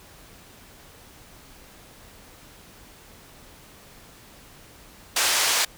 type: band-pass noise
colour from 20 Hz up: white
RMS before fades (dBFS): -22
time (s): 5.16-5.65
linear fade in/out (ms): 5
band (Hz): 590 to 7200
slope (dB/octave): 12
effects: pink hiss -49 dBFS RMS until 5.77 s